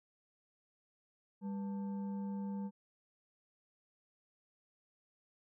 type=tone with frequency modulation; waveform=sine; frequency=198.9 Hz; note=G3; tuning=25 cents sharp; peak=-37 dBFS; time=1.41-2.71 s; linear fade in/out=50 ms; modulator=689 Hz; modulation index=0.35; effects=none